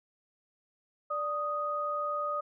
sine tone pair together, 587.3 / 1244.4 Hz, D5 / D#6, 0 / 0 cents, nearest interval octave + minor second, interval 1300 cents, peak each -35 / -31 dBFS, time 1.1-2.41 s, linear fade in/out 10 ms, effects none

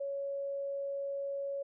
sine tone, 557 Hz, C#5, 8 cents sharp, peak -34 dBFS, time 0-1.63 s, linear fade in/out 10 ms, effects none

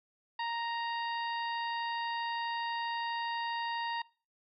harmonic tone, 932.3 Hz, A#5, in tune, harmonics 1 / 2 / 3 / 4 / 5, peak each -34 / -40 / -44 / -46 / -48 dBFS, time 0.39-4.02 s, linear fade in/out 5 ms, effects noise-tail reverb RT60 0.4 s tail -23 dB re dry

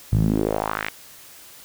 sawtooth tone with band-pass filter sweep, 53 Hz, G#1, 36 cents sharp, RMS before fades -22 dBFS, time 0.12-0.89 s, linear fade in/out 5 ms, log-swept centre 110 to 2300 Hz, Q 2.6, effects white hiss -45 dBFS RMS until 1.64 s

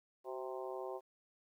harmonic tone with a mistuned harmonic, 130.81 Hz, C3, in tune, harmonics 3 / 4 / 5 / 6 / 7 / 8, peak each -44 / -46 / -48 / -50 / -51 / -52 dBFS, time 0.24-1.01 s, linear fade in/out 50 ms, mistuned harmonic 3, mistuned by -57 cents, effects 12-bit

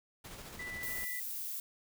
pink noise with tremolo, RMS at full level -47 dBFS, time 0.24-1.05 s, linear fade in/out 10 ms, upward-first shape square, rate 14 Hz, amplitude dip 30%
sine tone, 1982 Hz, B6, 6 cents sharp, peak -40 dBFS, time 0.59-1.2 s, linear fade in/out 5 ms
violet noise, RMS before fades -40 dBFS, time 0.83-1.6 s, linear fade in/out 2 ms
effects none

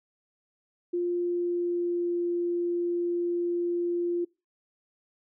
sine tone with pitch glide, 350.5 to 347.5 Hz, F4 to F4, +6 to -9 cents, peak -25 dBFS, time 0.93-4.25 s, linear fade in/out 10 ms, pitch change -15 cents, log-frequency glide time 1.15-2.21 s, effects noise-tail reverb RT60 0.3 s tail -26 dB re dry

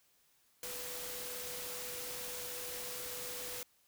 sine tone in noise, 493.9 Hz, B4, in tune, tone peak -49 dBFS, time 0.63-3.63 s, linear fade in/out 2 ms, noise white, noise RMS -43 dBFS, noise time 0.63-3.63 s, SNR -9 dB, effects white hiss -71 dBFS RMS until 3.87 s

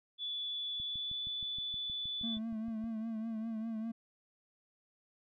sine tone with pitch glide, 3448 to 3474 Hz, A7 to A7, -36 to -23 cents, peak -36 dBFS, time 0.18-2.39 s, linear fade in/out 50 ms, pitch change +13 cents, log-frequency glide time 0.81-1.2 s
click train, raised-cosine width 5 ms, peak -40 dBFS, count 14, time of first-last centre 0.8-2.841 s, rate 6.37 Hz
triangle tone with vibrato, 223.3 Hz, A3, 26 cents sharp, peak -34 dBFS, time 2.23-3.92 s, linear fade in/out 10 ms, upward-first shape triangle, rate 5 Hz, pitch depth 59 cents each way
effects none

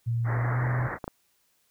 sine tone with pitch glide, 116.54 to 124.19 Hz, A#2 to B2, 0 to +10 cents, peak -24 dBFS, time 0.06-0.88 s, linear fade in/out 20 ms, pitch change +110 cents, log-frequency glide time 0.29-0.61 s
white low-pass noise, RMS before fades -34 dBFS, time 0.24-0.99 s, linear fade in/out 50 ms, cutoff 2000 Hz, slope 96 dB/octave
clicks, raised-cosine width 1 ms, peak -19 dBFS, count 2, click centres 1.042 / 1.079 s
effects white hiss -69 dBFS RMS until 1.7 s

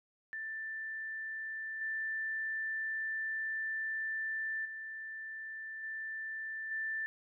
sine tone with level steps, 1771 Hz, A6, 11 cents sharp, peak -38 / -34 / -41 / -38 / -34 dBFS, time 0.33-7.06 s, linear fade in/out 0 ms, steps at 1.81 / 4.65 / 5.83 / 6.71 s, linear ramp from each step 5 ms, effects none

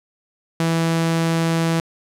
sawtooth tone, 164.81 Hz, E3, in tune, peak -13 dBFS, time 0.6-1.8 s, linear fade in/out 2 ms, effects low-pass 11000 Hz 12 dB/octave

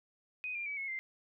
sine tone with pitch steps, 2500 / 2390 / 2285 / 2184 / 2088 Hz, D#7 / D7 / D7 / C#7 / C7, +8 / +30 / -48 / -26 / -4 cents, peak -36 dBFS, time 0.44-0.99 s, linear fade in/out 0 ms, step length 110 ms, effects none

